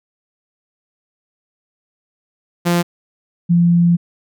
sawtooth / sine tone pair in turn, 173.3 / 172.1 Hz, F3 / F3, -13 / -25 cents, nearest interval unison, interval 12 cents, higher first, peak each -9 dBFS, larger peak neither, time 2.65-2.83 / 3.49-3.97 s, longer second, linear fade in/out 20 ms, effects none

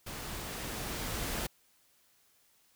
pink noise with level ramp, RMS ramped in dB -42 to -35 dBFS, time 0.06-1.47 s, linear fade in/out 10 ms, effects white hiss -68 dBFS RMS until 2.75 s

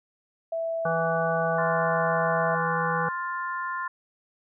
sine tone, 659.3 Hz, E5, in tune, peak -26 dBFS, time 0.52-2.55 s, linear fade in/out 5 ms
harmonic tone, 164.81 Hz, E3, in tune, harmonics 1 / 3 / 5 / 7 / 9, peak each -31 / -31 / -31 / -31 / -31 dBFS, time 0.85-3.09 s, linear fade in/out 5 ms
sine chord, F major, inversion second, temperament equal with one note detuned, 1046.5 / 1406.6 / 1760 Hz, C6 / F6 / A6, 0 / +12 / 0 cents, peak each -30 / -35 / -35 dBFS, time 1.58-3.88 s, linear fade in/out 5 ms
effects none

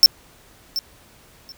square tone with echo, 5370 Hz, E8, 31 cents sharp, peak -6 dBFS, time 0.03-0.06 s, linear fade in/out 0 ms, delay 730 ms, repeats 2, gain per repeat -15 dB, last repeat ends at 1.52 s, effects pink hiss -51 dBFS RMS until 1.57 s

